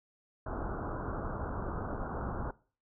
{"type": "low-pass noise", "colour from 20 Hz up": "pink", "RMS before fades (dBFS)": -37, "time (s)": [0.46, 2.51], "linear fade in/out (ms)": 5, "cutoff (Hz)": 1500, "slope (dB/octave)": 96, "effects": ["noise-tail reverb RT60 0.4 s tail -20 dB re dry"]}